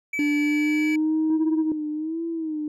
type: tone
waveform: triangle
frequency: 2300 Hz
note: D7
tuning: 37 cents flat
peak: -23 dBFS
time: 0.13-0.96 s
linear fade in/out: 5 ms
type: tone with pitch glide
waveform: sine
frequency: 293.7 to 314.8 Hz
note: D4 to D#4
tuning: 0 to +20 cents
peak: -18 dBFS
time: 0.19-1.72 s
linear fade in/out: 2 ms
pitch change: +120 cents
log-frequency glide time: 0.37-1.16 s
type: tone with vibrato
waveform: sine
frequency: 317.2 Hz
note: D#4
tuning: 33 cents sharp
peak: -25 dBFS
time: 1.3-2.68 s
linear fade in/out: 2 ms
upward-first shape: sine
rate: 1.3 Hz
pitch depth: 87 cents each way
effects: tanh soft clip ceiling -16 dBFS